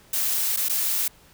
blue noise with dropouts, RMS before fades -24 dBFS, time 0.13-1.08 s, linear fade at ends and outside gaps 5 ms, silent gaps 0.564-0.571 / 0.686-0.695 s, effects pink hiss -54 dBFS RMS until 1.33 s

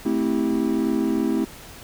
triangle chord, A minor seventh, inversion none, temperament equal with one note detuned, 220 / 261.6 / 325.1 / 392 Hz, A3 / C4 / E4 / G4, 0 / 0 / -24 / 0 cents, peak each -23 / -22 / -22 / -27 dBFS, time 0.05-1.45 s, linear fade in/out 10 ms, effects pink hiss -42 dBFS RMS until 1.83 s

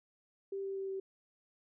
sine tone with pitch steps, 392 / 389.7 / 387.5 / 385.3 Hz, G4 / G4 / G4 / G4, 0 / -10 / -20 / -30 cents, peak -36 dBFS, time 0.52-1 s, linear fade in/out 5 ms, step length 120 ms, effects none

